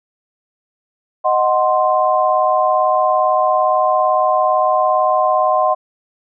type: chord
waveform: sine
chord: C diminished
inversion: first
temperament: equal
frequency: 622.3 / 740 / 1046.5 Hz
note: Eb5 / Gb5 / C6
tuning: 0 / 0 / 0 cents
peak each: -16 dBFS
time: 1.24-5.75 s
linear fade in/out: 20 ms
effects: none